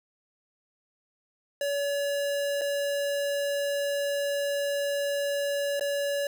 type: tone with dropouts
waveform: square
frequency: 568 Hz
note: C#5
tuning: 42 cents sharp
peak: -27 dBFS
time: 1.61-6.27 s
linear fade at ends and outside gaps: 2 ms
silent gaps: 2.612-2.616 / 5.796-5.809 s
effects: none